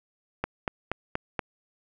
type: click train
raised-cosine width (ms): 0.5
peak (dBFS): -12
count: 5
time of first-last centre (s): 0.44-1.392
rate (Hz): 4.2
effects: none